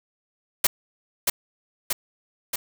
white noise with echo, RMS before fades -18 dBFS, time 0.64-0.67 s, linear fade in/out 5 ms, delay 630 ms, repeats 3, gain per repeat -3 dB, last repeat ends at 2.56 s, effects none

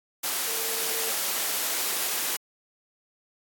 sine tone in noise, 451.9 Hz, A4, 46 cents sharp, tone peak -38 dBFS, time 0.47-1.1 s, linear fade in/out 10 ms, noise white, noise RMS -28 dBFS, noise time 0.23-2.37 s, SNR -13 dB, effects high-pass 300 Hz 12 dB/octave + AAC 64 kbps

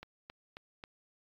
click train, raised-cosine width 0.3 ms, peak -29 dBFS, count 4, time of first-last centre 0.03-0.839 s, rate 3.71 Hz, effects AAC 64 kbps

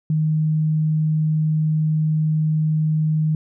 sine tone, 155.56 Hz, D#3, in tune, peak -16 dBFS, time 0.1-3.35 s, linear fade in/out 2 ms, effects none

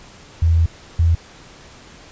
sine tone pair in turn, 82.41 / 83.22 Hz, E2 / E2, 0 / +17 cents, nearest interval unison, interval 17 cents, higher second, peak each -11 dBFS, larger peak neither, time 0.42-0.66 / 0.99-1.15 s, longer first, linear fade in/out 5 ms, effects pink hiss -43 dBFS RMS until 2.11 s + resampled to 16000 Hz

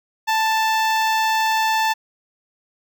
sawtooth tone with notch filter, 882 Hz, A5, 4 cents sharp, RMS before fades -19 dBFS, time 0.27-1.94 s, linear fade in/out 20 ms, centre 10000 Hz, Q 0.88, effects none

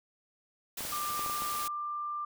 white noise, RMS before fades -38 dBFS, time 0.77-1.68 s, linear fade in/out 5 ms
clicks, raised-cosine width 1 ms, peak -28 dBFS, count 6, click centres 0.807 / 0.851 / 1.194 / 1.262 / 1.298 / 1.421 s
sine tone, 1188 Hz, D6, 20 cents sharp, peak -33 dBFS, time 0.92-2.25 s, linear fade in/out 5 ms
effects none

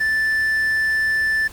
triangle tone, 1760 Hz, A6, in tune, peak -15 dBFS, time 0-1.48 s, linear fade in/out 10 ms, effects added 62 Hz sine -45 dBFS peak until 1.52 s + pink hiss -42 dBFS RMS until 1.52 s

